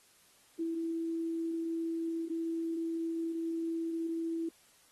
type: tone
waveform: sine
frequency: 330 Hz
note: E4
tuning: 2 cents sharp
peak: -32 dBFS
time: 0.59-4.49 s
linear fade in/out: 5 ms
effects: white hiss -64 dBFS RMS until 4.91 s + AAC 32 kbps